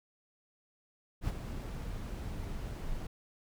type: noise with ADSR envelope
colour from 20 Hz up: brown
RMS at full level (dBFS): -31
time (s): 1.21-3.07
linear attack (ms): 73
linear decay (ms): 28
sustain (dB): -8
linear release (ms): 6
effects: none